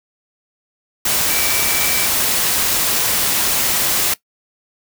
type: tone in noise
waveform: sine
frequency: 2314 Hz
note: D7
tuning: 26 cents flat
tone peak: -24 dBFS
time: 1.3-2.06 s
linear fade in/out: 5 ms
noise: white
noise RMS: -17 dBFS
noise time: 1.05-4.14 s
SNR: -10 dB
effects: noise-tail reverb RT60 0.1 s tail -19 dB re dry